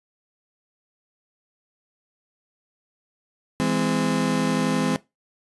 35% pulse chord, E augmented, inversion none, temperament just, 164.81 / 206 / 257.5 Hz, E3 / G#3 / B#3, 0 / -14 / -28 cents, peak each -25 / -24 / -22 dBFS, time 3.6-4.96 s, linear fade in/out 0 ms, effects noise-tail reverb RT60 0.2 s tail -19 dB re dry + resampled to 24000 Hz

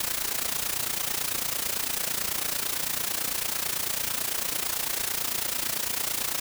white noise with amplitude modulation, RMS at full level -26 dBFS, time 0-6.4 s, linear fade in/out 5 ms, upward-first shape sine, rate 29 Hz, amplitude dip 75%, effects none

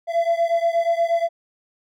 triangle beating tone pair, 672 / 680.4 Hz, E5 / F5, +33 / -45 cents, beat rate 8.4 Hz, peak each -17 / -19 dBFS, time 0.07-1.29 s, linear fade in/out 50 ms, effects tanh soft clip ceiling -9 dBFS

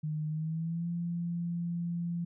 sine tone with pitch glide, 153.6 to 171.42 Hz, D#3 to F3, -22 to -32 cents, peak -31 dBFS, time 0.03-2.25 s, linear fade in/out 10 ms, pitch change +190 cents, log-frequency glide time 0.28-0.88 s, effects none

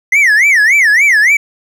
triangle tone with vibrato, 1975.5 Hz, B6, in tune, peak -4 dBFS, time 0.12-1.37 s, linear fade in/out 5 ms, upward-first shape sine, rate 3.5 Hz, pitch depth 290 cents each way, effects none

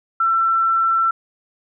sine tone, 1343 Hz, E6, 32 cents sharp, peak -14 dBFS, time 0.2-1.11 s, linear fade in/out 5 ms, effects none

